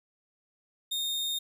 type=tone; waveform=40% pulse; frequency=3677 Hz; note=A#7; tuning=24 cents flat; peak=-28 dBFS; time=0.91-1.39 s; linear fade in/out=10 ms; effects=none